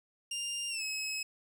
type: tone with pitch glide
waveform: 20% pulse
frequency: 2800 to 2568 Hz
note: F7 to E7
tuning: +4 to -46 cents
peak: -29 dBFS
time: 0.31-1.23 s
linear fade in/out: 5 ms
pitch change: -150 cents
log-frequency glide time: 0.69-0.83 s
effects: none